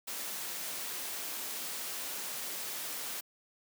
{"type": "noise", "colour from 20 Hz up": "white", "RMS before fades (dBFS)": -39, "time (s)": [0.07, 3.21], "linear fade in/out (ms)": 10, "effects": ["high-pass 200 Hz 12 dB/octave"]}